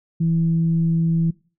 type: tone with frequency modulation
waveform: sine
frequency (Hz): 164.81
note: E3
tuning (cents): 0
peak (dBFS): -16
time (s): 0.2-1.31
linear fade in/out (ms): 10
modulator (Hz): 166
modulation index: 0.24
effects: noise-tail reverb RT60 0.4 s tail -23 dB re dry